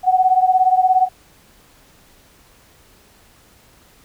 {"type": "beating tone pair", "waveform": "sine", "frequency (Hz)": [740, 757], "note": ["F#5", "F#5"], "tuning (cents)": [0, 39], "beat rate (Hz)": 17, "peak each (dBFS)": [-13, -16], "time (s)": [0.03, 1.09], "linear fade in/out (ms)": 50, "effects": ["pink hiss -51 dBFS RMS until 4.04 s"]}